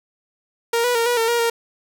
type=tone with pitch steps; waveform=sawtooth; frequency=465.9 / 489.5 / 462.3 / 484.4 / 454.3 / 473.1 / 464.4 Hz; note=A#4 / B4 / A#4 / B4 / A#4 / A#4 / A#4; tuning=-1 / -15 / -14 / -34 / -45 / +26 / -7 cents; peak=-13 dBFS; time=0.73-1.5 s; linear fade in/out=5 ms; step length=110 ms; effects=none